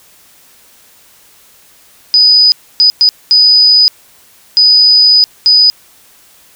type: tone bursts at uneven times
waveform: sine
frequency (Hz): 4978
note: D#8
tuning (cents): 0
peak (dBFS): -3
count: 6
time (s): 2.14-2.52 / 2.8-2.9 / 3.01-3.09 / 3.31-3.88 / 4.57-5.24 / 5.46-5.7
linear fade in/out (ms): 0
effects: white hiss -44 dBFS RMS until 6.55 s